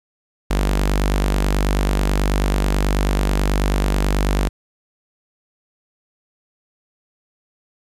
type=tone with notch filter; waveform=sawtooth; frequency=49.22 Hz; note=G1; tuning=8 cents sharp; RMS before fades=-18 dBFS; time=0.5-4.49 s; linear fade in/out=10 ms; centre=100 Hz; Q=1.7; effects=resampled to 32000 Hz + 8-bit